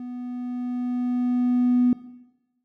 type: tone with level ramp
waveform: triangle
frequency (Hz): 246.9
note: B3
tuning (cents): 0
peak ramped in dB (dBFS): -30 to -11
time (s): 0-1.93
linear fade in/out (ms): 2
effects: noise-tail reverb RT60 1.0 s tail -20 dB re dry + tanh soft clip ceiling -13 dBFS